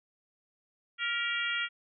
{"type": "harmonic tone with a mistuned harmonic", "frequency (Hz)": 466.2, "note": "A#4", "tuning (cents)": 0, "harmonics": [3, 4, 5, 6, 7], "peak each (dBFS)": [-34, -35, -36, -37, -37], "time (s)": [0.98, 1.69], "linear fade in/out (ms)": 50, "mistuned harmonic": 4, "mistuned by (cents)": 54, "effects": []}